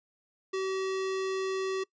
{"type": "tone", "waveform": "square", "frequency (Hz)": 381.4, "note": "G4", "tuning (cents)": -47, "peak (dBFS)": -30, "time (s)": [0.53, 1.84], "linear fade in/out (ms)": 10, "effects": ["noise-tail reverb RT60 0.1 s tail -23 dB re dry", "resampled to 16000 Hz"]}